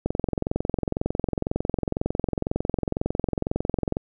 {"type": "click train", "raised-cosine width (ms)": 2, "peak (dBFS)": -10, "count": 87, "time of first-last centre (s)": [0.06, 3.969], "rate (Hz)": 22, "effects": []}